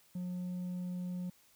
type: tone with hard clipping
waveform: triangle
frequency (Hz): 179.9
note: F#3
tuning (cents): -48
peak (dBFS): -35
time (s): 0.15-1.3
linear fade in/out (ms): 5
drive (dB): 1
effects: white hiss -66 dBFS RMS until 1.55 s